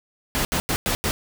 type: noise bursts at uneven times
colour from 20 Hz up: pink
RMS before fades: -23 dBFS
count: 5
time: 0.35-0.45 / 0.52-0.6 / 0.69-0.76 / 0.86-0.95 / 1.04-1.11 s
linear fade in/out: 0 ms
effects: none